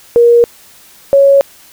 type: tone pair in turn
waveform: sine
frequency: 473 / 554.6 Hz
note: A#4 / C#5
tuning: +25 / +1 cents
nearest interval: minor third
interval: 276 cents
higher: second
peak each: -3 dBFS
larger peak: neither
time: 0.16-0.44 / 1.13-1.41 s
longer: neither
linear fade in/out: 0 ms
effects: white hiss -41 dBFS RMS until 1.72 s

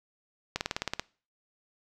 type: slowing click train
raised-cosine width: 0.2 ms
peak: -12 dBFS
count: 9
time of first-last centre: 0.56-0.996 s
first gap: 49 ms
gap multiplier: 1.03
effects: noise-tail reverb RT60 0.4 s tail -23 dB re dry

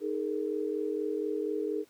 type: chord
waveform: sine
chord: D# suspended fourth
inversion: none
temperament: equal with one note detuned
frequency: 311.1 / 415.3 / 459.5 Hz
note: D#4 / G#4 / A#4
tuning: 0 / 0 / -25 cents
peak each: -34 / -32 / -35 dBFS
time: 0-1.85 s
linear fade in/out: 50 ms
effects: pink hiss -63 dBFS RMS until 1.89 s + high-pass 200 Hz 12 dB/octave

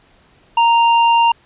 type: tone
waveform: square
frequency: 930 Hz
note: A#5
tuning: 4 cents flat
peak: -10 dBFS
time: 0.57-1.32 s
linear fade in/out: 5 ms
effects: pink hiss -52 dBFS RMS until 1.45 s + resampled to 8000 Hz

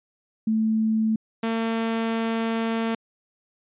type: tone pair in turn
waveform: sine / sawtooth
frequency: 220 / 226.6 Hz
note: A3 / A#3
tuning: 0 / -49 cents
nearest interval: minor second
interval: 51 cents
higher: second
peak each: -19 dBFS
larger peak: neither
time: 0.47-1.16 / 1.43-2.95 s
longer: second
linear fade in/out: 5 ms
effects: resampled to 8000 Hz

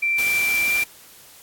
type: tone with pitch glide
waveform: sine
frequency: 2349 to 2365 Hz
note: D7 to D7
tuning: 0 to +12 cents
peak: -18 dBFS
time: 0.02-0.84 s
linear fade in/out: 10 ms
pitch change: +12 cents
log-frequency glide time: 0.62-0.71 s
type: noise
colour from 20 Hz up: white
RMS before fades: -29 dBFS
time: 0.18-0.84 s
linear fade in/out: 5 ms
effects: white hiss -47 dBFS RMS until 1.42 s + AAC 64 kbps

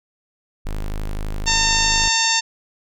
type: tone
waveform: square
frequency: 25.96 Hz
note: G#0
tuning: in tune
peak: -23 dBFS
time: 0.65-2.09 s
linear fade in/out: 10 ms
type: harmonic tone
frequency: 905 Hz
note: A5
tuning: 48 cents sharp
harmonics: 1 / 2 / 3 / 4 / 5 / 6 / 7 / 8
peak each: -24 / -24 / -24 / -24 / -24 / -24 / -24 / -24 dBFS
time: 1.46-2.41 s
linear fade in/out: 20 ms
effects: none

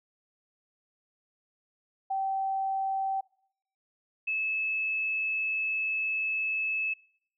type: tone pair in turn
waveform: sine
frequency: 774 / 2603 Hz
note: G5 / E7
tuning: -22 / -22 cents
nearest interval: octave + major sixth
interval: 2100 cents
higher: second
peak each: -27 dBFS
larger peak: neither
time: 2.1-3.21 / 4.27-6.94 s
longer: second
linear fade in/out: 10 ms
effects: noise-tail reverb RT60 0.7 s tail -24 dB re dry

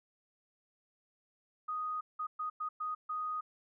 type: tone bursts at uneven times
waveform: sine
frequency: 1244.5 Hz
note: D#6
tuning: in tune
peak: -34 dBFS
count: 6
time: 1.68-2.01 / 2.19-2.27 / 2.39-2.5 / 2.6-2.69 / 2.8-2.95 / 3.09-3.41 s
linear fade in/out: 10 ms
effects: none

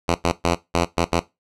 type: tone bursts at uneven times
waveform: 5% pulse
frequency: 85.5 Hz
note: F2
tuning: 36 cents flat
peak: -6 dBFS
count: 6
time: 0.08-0.15 / 0.24-0.32 / 0.44-0.55 / 0.74-0.85 / 0.97-1.05 / 1.12-1.2 s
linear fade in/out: 10 ms
effects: noise-tail reverb RT60 0.2 s tail -17 dB re dry + low-pass 8000 Hz 12 dB/octave

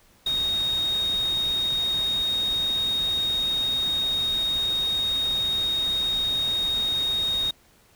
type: tone in noise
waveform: sine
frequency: 3729 Hz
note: A#7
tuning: in tune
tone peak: -22 dBFS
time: 0.26-7.51 s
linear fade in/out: 5 ms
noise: pink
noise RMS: -38 dBFS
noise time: 0.26-7.51 s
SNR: +13 dB
effects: pink hiss -58 dBFS RMS until 7.95 s

